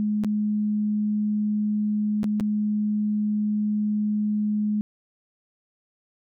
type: tone with dropouts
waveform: sine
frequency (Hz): 210.4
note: G#3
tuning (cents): +23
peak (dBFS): -21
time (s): 0-4.81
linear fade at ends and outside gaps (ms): 0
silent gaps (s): 0.237-0.246 / 2.232-2.242 / 2.399-2.407
effects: none